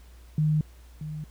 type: tone with echo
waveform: sine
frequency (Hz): 153.2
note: D#3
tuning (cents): -27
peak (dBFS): -20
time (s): 0.38-0.61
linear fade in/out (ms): 2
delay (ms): 630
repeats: 1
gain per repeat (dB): -12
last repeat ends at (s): 1.24
effects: added 60 Hz sine -47 dBFS peak until 1.3 s + pink hiss -59 dBFS RMS until 1.3 s